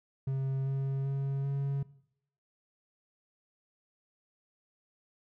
triangle tone with pitch steps, 134.4 / 135.88 / 137.38 / 138.9 Hz, C3 / C#3 / C#3 / C#3, +47 / -34 / -15 / +4 cents, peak -27 dBFS, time 0.27-1.83 s, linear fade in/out 5 ms, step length 390 ms, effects noise-tail reverb RT60 0.7 s tail -19 dB re dry

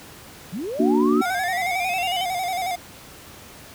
sine linear sweep, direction up, 146.9 to 3118 Hz, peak -26 dBFS, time 0.52-2.25 s, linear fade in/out 20 ms
sine chord, Bb augmented, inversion none, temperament equal with one note detuned, 233.1 / 295.4 / 370 Hz, Bb3 / D4 / F#4, 0 / +10 / 0 cents, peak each -20 dBFS, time 0.79-1.22 s, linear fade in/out 10 ms
square tone with vibrato, 730 Hz, F#5, 24 cents flat, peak -24 dBFS, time 1.21-2.76 s, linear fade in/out 10 ms, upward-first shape square, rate 11 Hz, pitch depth 60 cents each way
effects pink hiss -43 dBFS RMS until 3.74 s + high-pass 60 Hz 12 dB/octave

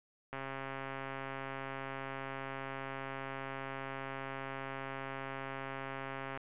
click train, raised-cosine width 0.5 ms, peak -26 dBFS, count 817, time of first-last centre 0.33-6.374 s, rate 135 Hz, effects resampled to 8000 Hz

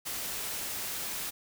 white noise, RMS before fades -36 dBFS, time 0.05-1.31 s, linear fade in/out 20 ms, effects none

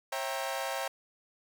sawtooth chord, C# diminished seventh, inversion none, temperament equal with one note detuned, 541.1 / 659.3 / 784 / 932.3 Hz, C#5 / E5 / G5 / Bb5, -42 / 0 / 0 / 0 cents, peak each -33 / -35 / -34 / -36 dBFS, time 0.12-0.88 s, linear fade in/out 5 ms, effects none

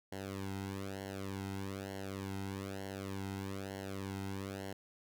sawtooth tone with flanger, 97.4 Hz, G2, 11 cents flat, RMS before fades -42 dBFS, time 0.12-4.73 s, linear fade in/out 5 ms, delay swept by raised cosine 0.81 to 1.76 ms, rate 1.1 Hz, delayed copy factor -0.95, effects none

